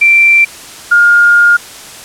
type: tone pair in turn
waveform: sine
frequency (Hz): 2350 / 1417.7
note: D7 / F6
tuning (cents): +1 / +26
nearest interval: major sixth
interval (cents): 875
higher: first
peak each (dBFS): -3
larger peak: neither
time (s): 0.01-0.45 / 0.91-1.57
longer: second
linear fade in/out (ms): 10
effects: white hiss -30 dBFS RMS until 2.04 s + low-pass 10000 Hz 12 dB/octave